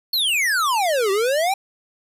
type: exponential two-way sweep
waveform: square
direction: down then up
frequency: 4435 to 378.1 to 810 Hz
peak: -18 dBFS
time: 0.13-1.54 s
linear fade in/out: 5 ms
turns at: 1.11 s
effects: resampled to 32000 Hz + 8-bit